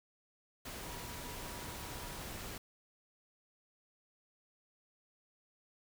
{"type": "tone in noise", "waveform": "sine", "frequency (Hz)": 964, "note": "B5", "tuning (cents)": -42, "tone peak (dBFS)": -54, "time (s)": [0.82, 2.19], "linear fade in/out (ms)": 5, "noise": "pink", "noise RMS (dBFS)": -45, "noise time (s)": [0.65, 2.58], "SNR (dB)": -12, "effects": []}